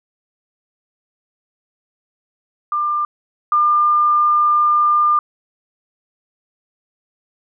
sine tone pair in turn, 1195 / 1200.9 Hz, D6 / D6, +30 / +38 cents, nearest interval unison, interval 8 cents, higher second, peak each -16 / -11 dBFS, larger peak second, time 2.72-3.05 / 3.52-5.19 s, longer second, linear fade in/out 2 ms, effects none

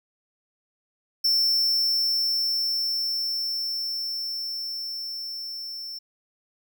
square tone with level ramp, 5380 Hz, E8, 34 cents sharp, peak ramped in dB -19 to -34 dBFS, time 1.24-5.99 s, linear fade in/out 10 ms, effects none

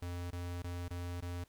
square tone with dropouts, 87.9 Hz, F2, 12 cents sharp, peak -39 dBFS, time 0.02-1.44 s, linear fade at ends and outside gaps 5 ms, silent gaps 0.306-0.328 / 0.622-0.641 / 0.882-0.906 / 1.206-1.223 s, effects pink hiss -70 dBFS RMS until 1.48 s

